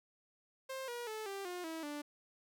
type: tone with pitch steps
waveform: sawtooth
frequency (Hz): 529 / 479.5 / 434.7 / 394 / 357.2 / 323.8 / 293.5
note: C5 / A#4 / A4 / G4 / F4 / E4 / D4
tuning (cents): +19 / +49 / -21 / +9 / +39 / -31 / -1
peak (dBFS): -37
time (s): 0.69-2.02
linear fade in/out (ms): 10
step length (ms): 190
effects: none